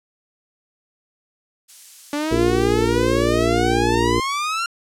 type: noise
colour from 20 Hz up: violet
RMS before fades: -34 dBFS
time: 1.68-3.47 s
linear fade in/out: 20 ms
type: exponential sweep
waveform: sawtooth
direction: up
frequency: 287.5 to 1396.9 Hz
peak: -17 dBFS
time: 2.13-4.66 s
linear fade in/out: 2 ms
type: harmonic tone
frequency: 58.27 Hz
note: A#1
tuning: in tune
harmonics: 1 / 2 / 4 / 5 / 6 / 7 / 8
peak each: -26 / -25 / -27 / -25 / -21 / -26 / -24 dBFS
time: 2.31-4.2 s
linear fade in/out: 5 ms
effects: low-pass 8000 Hz 12 dB/octave